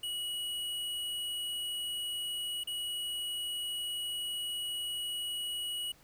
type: tone with dropouts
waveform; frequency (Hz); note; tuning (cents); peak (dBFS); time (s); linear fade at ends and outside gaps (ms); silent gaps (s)
square; 2917; F#7; -25; -35; 0.03-5.92; 5; 2.637-2.672
effects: pink hiss -62 dBFS RMS until 6.03 s